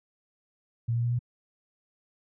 sine tone with pitch steps, 116.54 / 118.17 / 119.82 / 121.49 Hz, A#2 / A#2 / A#2 / B2, 0 / +24 / +48 / -28 cents, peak -24 dBFS, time 0.88-1.192 s, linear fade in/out 10 ms, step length 78 ms, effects none

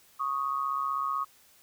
sine tone pair together, 1108.7 / 1244.5 Hz, C#6 / D#6, 0 / 0 cents, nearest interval major second, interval 200 cents, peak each -30 / -31 dBFS, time 0.19-1.25 s, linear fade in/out 20 ms, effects white hiss -60 dBFS RMS until 1.62 s

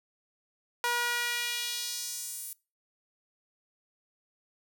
sawtooth tone with high-pass filter sweep, 480 Hz, B4, 49 cents flat, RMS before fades -33 dBFS, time 0.84-2.53 s, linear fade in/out 0 ms, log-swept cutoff 1000 to 11000 Hz, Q 1.4, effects noise-tail reverb RT60 0.3 s tail -23 dB re dry

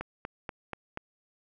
click train, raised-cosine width 0.5 ms, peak -20 dBFS, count 5, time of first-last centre 0.01-0.974 s, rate 4.15 Hz, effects none

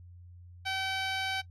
10% pulse tone with low-pass filter, 767 Hz, G5, 38 cents flat, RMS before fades -33 dBFS, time 0.65-1.42 s, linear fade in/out 20 ms, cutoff 6500 Hz, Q 0.58, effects noise-tail reverb RT60 0.1 s tail -18 dB re dry + added 88 Hz sine -48 dBFS peak until 1.5 s

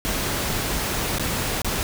pink noise with dropouts, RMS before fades -25 dBFS, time 0.05-1.83 s, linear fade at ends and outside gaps 0 ms, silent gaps 1.184-1.196 / 1.618-1.646 s, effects none

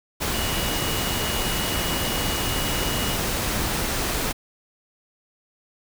sine tone in noise, 2904 Hz, F#7, 33 cents flat, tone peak -32 dBFS, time 0.33-3.17 s, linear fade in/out 20 ms, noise pink, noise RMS -25 dBFS, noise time 0.2-4.33 s, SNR -10 dB, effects none

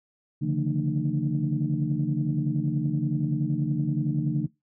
sine tone cluster, 140.2 / 150.8 / 174.1 / 225.2 / 302.8 Hz, C#3 / D3 / F3 / A3 / D#4, +20 / +46 / -5 / +40 / -47 cents, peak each -27 / -27 / -32 / -31 / -31 dBFS, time 0.41-4.47 s, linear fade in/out 20 ms, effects noise-tail reverb RT60 0.2 s tail -22 dB re dry + tanh soft clip ceiling -13 dBFS

